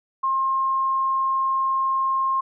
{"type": "tone", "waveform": "sine", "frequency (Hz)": 1066, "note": "C6", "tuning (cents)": 32, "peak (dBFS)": -19, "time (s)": [0.23, 2.41], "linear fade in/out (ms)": 10, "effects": []}